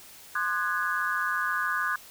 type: chord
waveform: sine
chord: Ab dominant seventh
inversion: first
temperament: equal with one note detuned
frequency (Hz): 1046.5 / 1214 / 1480 / 1661.2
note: C6 / Eb6 / Gb6 / Ab6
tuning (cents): 0 / -43 / 0 / 0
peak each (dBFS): -34 / -31 / -30 / -30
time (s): 0.35-1.96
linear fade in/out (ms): 5
effects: white hiss -49 dBFS RMS until 2.1 s